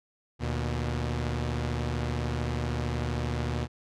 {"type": "tone pair together", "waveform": "sawtooth", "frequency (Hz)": [75.8, 120.25], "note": ["D#2", "B2"], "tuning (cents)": [-45, -46], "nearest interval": "minor sixth", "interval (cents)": 799, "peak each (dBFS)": -27, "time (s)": [0.39, 3.68], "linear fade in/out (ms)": 50, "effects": ["low-pass 6000 Hz 12 dB/octave"]}